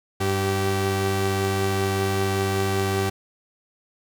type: tone pair together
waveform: sawtooth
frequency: 98 / 386.8 Hz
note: G2 / G4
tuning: 0 / -23 cents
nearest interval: 2 octaves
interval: 2377 cents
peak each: -20 dBFS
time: 0.2-3.1 s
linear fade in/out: 10 ms
effects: none